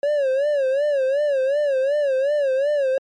triangle tone with vibrato, 557 Hz, C#5, 8 cents sharp, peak -15 dBFS, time 0.03-2.98 s, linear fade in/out 2 ms, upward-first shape sine, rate 2.7 Hz, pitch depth 120 cents each way, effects MP3 48 kbps

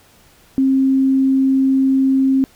sine tone, 266.9 Hz, C4, 35 cents sharp, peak -11 dBFS, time 0.58-2.44 s, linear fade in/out 0 ms, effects pink hiss -50 dBFS RMS until 2.55 s

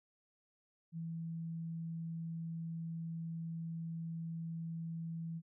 sine tone, 164.81 Hz, E3, in tune, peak -39 dBFS, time 0.92-5.42 s, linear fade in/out 50 ms, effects none

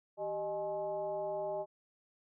sine tone with frequency modulation, 616 Hz, D#5, 17 cents flat, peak -34 dBFS, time 0.17-1.66 s, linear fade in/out 50 ms, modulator 227 Hz, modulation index 0.9, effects none

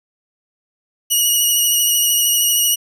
10% pulse tone with vibrato, 2902 Hz, F#7, 34 cents flat, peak -5 dBFS, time 1.1-2.76 s, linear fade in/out 20 ms, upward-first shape sine, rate 13 Hz, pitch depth 23 cents each way, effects resampled to 32000 Hz

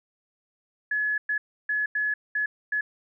sine tone bursts at uneven times, 1701 Hz, G#6, 41 cents sharp, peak -23 dBFS, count 6, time 0.91-1.18 / 1.29-1.38 / 1.69-1.86 / 1.95-2.14 / 2.35-2.46 / 2.72-2.81 s, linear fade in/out 5 ms, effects none

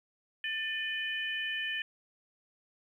sine tone cluster, 1779 / 2462 / 3009 Hz, A6 / D#7 / F#7, +19 / -19 / +28 cents, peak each -35 / -38 / -37 dBFS, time 0.44-1.82 s, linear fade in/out 2 ms, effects 11-bit

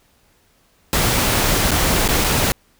pink noise with dropouts, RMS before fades -17 dBFS, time 0.93-2.52 s, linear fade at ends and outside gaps 0 ms, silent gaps 1.708-1.716 / 2.078-2.088 / 2.241-2.245 s, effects pink hiss -58 dBFS RMS until 2.79 s

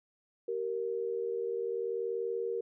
sine tone pair together, 385.6 / 466.2 Hz, G4 / A#4, -28 / 0 cents, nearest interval minor third, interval 328 cents, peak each -36 / -33 dBFS, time 0.48-2.61 s, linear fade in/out 5 ms, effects none

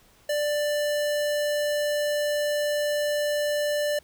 square tone, 590 Hz, D5, 8 cents sharp, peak -24 dBFS, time 0.29-3.99 s, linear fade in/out 5 ms, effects pink hiss -58 dBFS RMS until 4.03 s

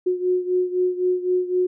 sine beating tone pair, 362.7 / 366.6 Hz, F#4 / F#4, -34 / -16 cents, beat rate 3.9 Hz, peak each -20 / -24 dBFS, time 0.06-1.67 s, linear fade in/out 10 ms, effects none

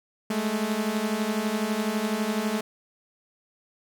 sawtooth beating tone pair, 207.7 / 219.7 Hz, G#3 / A3, 0 / -2 cents, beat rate 12 Hz, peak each -25 / -23 dBFS, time 0.3-2.61 s, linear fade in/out 5 ms, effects none

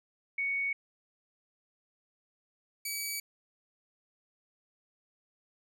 sine / 10% pulse tone pair in turn, 2227 / 2283 Hz, C#7 / D7, +7 / -50 cents, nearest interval unison, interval 43 cents, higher second, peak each -29 / -25 dBFS, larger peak second, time 0.38-0.73 / 2.85-3.2 s, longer neither, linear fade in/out 5 ms, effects none

